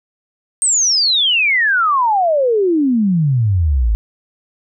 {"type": "exponential sweep", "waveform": "sine", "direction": "down", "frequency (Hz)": [8620, 50.8], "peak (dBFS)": -11, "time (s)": [0.62, 3.95], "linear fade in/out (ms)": 0, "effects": []}